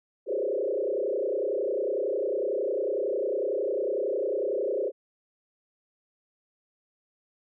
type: tone with frequency modulation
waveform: sine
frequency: 466.2 Hz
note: A#4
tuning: in tune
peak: -25 dBFS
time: 0.26-4.92 s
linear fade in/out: 50 ms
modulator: 31 Hz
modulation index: 3.1
effects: none